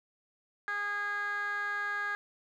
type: tone with band-pass filter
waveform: 15% pulse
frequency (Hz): 410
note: G#4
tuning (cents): -22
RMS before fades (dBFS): -34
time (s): 0.68-2.15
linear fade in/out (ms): 0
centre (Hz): 1600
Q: 4.7
effects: none